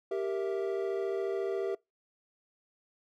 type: chord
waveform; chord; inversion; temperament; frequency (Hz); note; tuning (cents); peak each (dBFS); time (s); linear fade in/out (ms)
triangle; E diminished; first; equal; 392 / 466.2 / 659.3; G4 / Bb4 / E5; 0 / 0 / 0; -30 / -34 / -36; 0.11-1.75; 5
effects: noise-tail reverb RT60 0.2 s tail -24 dB re dry